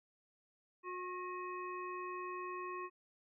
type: harmonic tone with a mistuned harmonic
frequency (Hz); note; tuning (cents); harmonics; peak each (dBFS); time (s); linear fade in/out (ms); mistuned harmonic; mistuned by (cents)
362; F#4; -38; 1 / 3 / 5 / 7; -45 / -43 / -53 / -52; 0.83-2.9; 50; 5; +53
effects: none